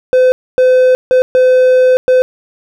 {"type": "tone bursts at uneven times", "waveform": "triangle", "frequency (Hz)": 510, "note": "C5", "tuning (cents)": -44, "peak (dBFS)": -3, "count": 5, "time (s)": [[0.13, 0.32], [0.58, 0.95], [1.11, 1.22], [1.35, 1.97], [2.08, 2.22]], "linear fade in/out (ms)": 0, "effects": []}